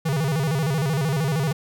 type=tone with vibrato; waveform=square; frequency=148.2 Hz; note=D3; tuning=16 cents sharp; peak=-21 dBFS; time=0.05-1.53 s; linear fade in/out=10 ms; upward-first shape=square; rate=13 Hz; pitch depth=160 cents each way; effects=none